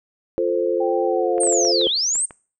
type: chord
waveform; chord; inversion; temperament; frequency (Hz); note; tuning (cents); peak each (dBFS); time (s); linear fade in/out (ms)
sine; F major; none; equal with one note detuned; 349.2 / 441.3 / 523.3; F4 / A4 / C5; 0 / +5 / 0; -22; 0.38-1.87; 0
type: tone with pitch glide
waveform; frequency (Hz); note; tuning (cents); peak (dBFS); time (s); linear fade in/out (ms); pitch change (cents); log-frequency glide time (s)
sine; 782 to 688.7; G5 to F5; -4 to -24; -25; 0.8-1.72; 10; -220; 1.05-1.47
type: clicks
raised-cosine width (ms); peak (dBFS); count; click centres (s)
0.5; -23; 8; 1.381 / 1.434 / 1.471 / 1.525 / 1.651 / 1.814 / 2.156 / 2.308
type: linear two-way sweep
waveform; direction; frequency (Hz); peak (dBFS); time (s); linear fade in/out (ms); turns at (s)
sine; down then up; 8870 to 3051 to 8870; -18; 1.4-2.26; 10; 1.88
effects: noise-tail reverb RT60 0.4 s tail -24 dB re dry